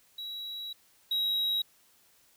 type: tone pair in turn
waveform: triangle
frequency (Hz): 3885 / 3838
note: B7 / A#7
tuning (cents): -29 / +50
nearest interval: unison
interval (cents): 21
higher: first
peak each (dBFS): -35 / -25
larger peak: second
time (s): 0.18-0.73 / 1.11-1.62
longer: first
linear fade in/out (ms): 5
effects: white hiss -64 dBFS RMS until 2.36 s